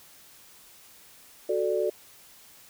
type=chord; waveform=sine; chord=D major; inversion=first; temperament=equal; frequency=370 / 440 / 587.3 Hz; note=F#4 / A4 / D5; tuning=0 / 0 / 0 cents; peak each=-28 dBFS; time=1.49-1.9 s; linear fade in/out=5 ms; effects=white hiss -53 dBFS RMS until 2.69 s